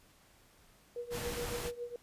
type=tone with tremolo; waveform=sine; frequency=480.4 Hz; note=B4; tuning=48 cents flat; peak=-35 dBFS; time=0.96-1.96 s; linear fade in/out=2 ms; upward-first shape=triangle; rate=7.2 Hz; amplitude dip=90%
type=noise; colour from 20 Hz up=pink; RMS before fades=-40 dBFS; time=1.1-1.72 s; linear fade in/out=50 ms
effects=pink hiss -64 dBFS RMS until 2.02 s + resampled to 32000 Hz